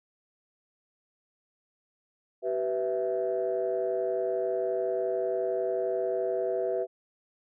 sine chord, E minor, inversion first, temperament equal with one note detuned, 382.6 / 493.9 / 659.3 Hz, G4 / B4 / E5, -42 / 0 / 0 cents, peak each -30 dBFS, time 2.42-6.87 s, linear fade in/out 50 ms, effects tanh soft clip ceiling -19 dBFS

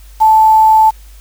sine tone with quantisation, 876 Hz, A5, 8 cents flat, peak -4 dBFS, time 0.2-0.91 s, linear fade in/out 20 ms, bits 5, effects added 50 Hz sine -34 dBFS peak until 1.2 s + white hiss -46 dBFS RMS until 1.2 s

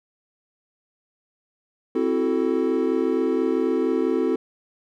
triangle chord, F# half-diminished seventh, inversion second, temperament equal with one note detuned, 261.6 / 329.6 / 373.9 / 440 Hz, C4 / E4 / F#4 / A4, 0 / 0 / +18 / 0 cents, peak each -23 dBFS, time 1.95-4.36 s, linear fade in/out 5 ms, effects none

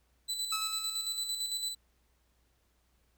30% pulse tone with tremolo, 3988 Hz, B7, 16 cents sharp, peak -29 dBFS, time 0.28-1.75 s, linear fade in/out 20 ms, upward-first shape square, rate 8.9 Hz, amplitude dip 45%
sawtooth tone with exponential decay, 1291 Hz, E6, 37 cents flat, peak -29 dBFS, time 0.52-1.4 s, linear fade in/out 5 ms, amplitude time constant 190 ms
effects added 60 Hz sine -70 dBFS peak until 3.17 s + pink hiss -74 dBFS RMS until 3.17 s

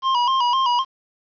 square tone with vibrato, 1012 Hz, B5, 42 cents sharp, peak -17 dBFS, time 0.02-0.85 s, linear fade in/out 50 ms, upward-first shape square, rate 3.9 Hz, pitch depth 78 cents each way, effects resampled to 11025 Hz + 8-bit

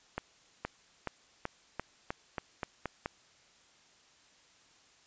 accelerating click train, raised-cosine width 0.5 ms, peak -19 dBFS, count 10, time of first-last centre 0.18-3.059 s, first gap 470 ms, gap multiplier 0.9, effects white hiss -63 dBFS RMS until 5.06 s + resampled to 16000 Hz

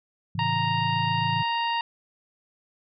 sine chord, A major, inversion none, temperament just, 110 / 137.5 / 165 Hz, A2 / C#3 / E3, 0 / -14 / +2 cents, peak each -31 dBFS, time 0.35-1.43 s, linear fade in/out 5 ms
harmonic tone, 932.3 Hz, A#5, in tune, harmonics 1 / 2 / 3 / 4 / 5, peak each -25 / -33 / -31 / -39 / -40 dBFS, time 0.39-1.81 s, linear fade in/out 2 ms
effects none

